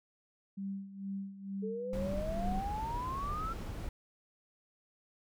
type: tone with tremolo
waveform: sine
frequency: 196 Hz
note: G3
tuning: in tune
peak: -35 dBFS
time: 0.57-2.61 s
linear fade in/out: 10 ms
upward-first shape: sine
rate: 2.2 Hz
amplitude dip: 75%
type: exponential sweep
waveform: sine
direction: up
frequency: 428.3 to 1363 Hz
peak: -36 dBFS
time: 1.62-3.54 s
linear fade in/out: 20 ms
type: noise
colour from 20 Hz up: brown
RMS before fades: -39 dBFS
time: 1.93-3.89 s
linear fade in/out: 2 ms
effects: none